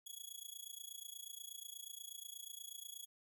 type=tone with amplitude modulation; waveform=10% pulse; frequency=3353 Hz; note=G#7; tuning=16 cents sharp; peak=-37 dBFS; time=0.06-3.06 s; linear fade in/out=10 ms; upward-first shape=sine; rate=28.3 Hz; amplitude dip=90%; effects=none